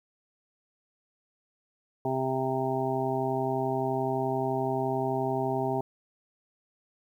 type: harmonic tone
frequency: 131.6 Hz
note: C3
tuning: 10 cents sharp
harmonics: 1 / 2 / 3 / 5 / 6 / 7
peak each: -34 / -34 / -31 / -33 / -33 / -36 dBFS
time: 2.05-5.81 s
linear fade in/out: 2 ms
effects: 10-bit